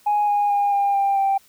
sine tone with pitch steps, 830.6 / 821.1 / 811.6 / 802.3 / 793.1 / 784 Hz, G#5 / G#5 / G#5 / G5 / G5 / G5, 0 / -20 / -40 / +40 / +20 / 0 cents, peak -15 dBFS, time 0.06-1.38 s, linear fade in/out 10 ms, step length 220 ms, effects tanh soft clip ceiling -13 dBFS + white hiss -55 dBFS RMS until 1.48 s

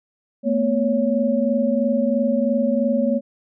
sine tone cluster, 222.5 / 245.5 / 559 Hz, A3 / B3 / C#5, +20 / -10 / +14 cents, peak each -21 dBFS, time 0.43-3.21 s, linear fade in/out 50 ms, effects none

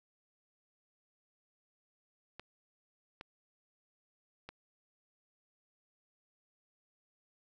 clicks, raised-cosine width 0.3 ms, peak -29 dBFS, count 3, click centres 2.396 / 3.211 / 4.49 s, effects none

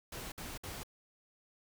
pink noise bursts, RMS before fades -44 dBFS, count 3, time 0.12-0.834 s, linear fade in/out 5 ms, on 200 ms, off 57 ms, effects none

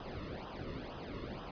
brown noise with flanger, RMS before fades -44 dBFS, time 0-1.51 s, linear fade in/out 2 ms, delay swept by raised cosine 0.45 to 1.3 ms, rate 2.1 Hz, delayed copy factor -0.9, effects resampled to 11025 Hz

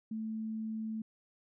sine tone, 220 Hz, A3, in tune, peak -35 dBFS, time 0.11-1.02 s, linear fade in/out 5 ms, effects none

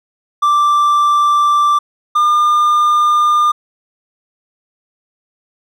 triangle tone pair in turn, 1174.7 / 1204.9 Hz, D6 / D6, 0 / +44 cents, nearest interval unison, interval 44 cents, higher second, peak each -7 dBFS, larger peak neither, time 0.42-1.79 / 2.15-3.52 s, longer neither, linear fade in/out 10 ms, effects none

